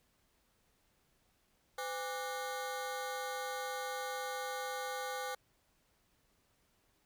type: ring-modulated tone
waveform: 25% pulse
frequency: 662 Hz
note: E5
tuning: 7 cents sharp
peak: -31 dBFS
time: 1.78-5.35 s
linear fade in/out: 5 ms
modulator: 152 Hz
effects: pink hiss -74 dBFS RMS until 7.05 s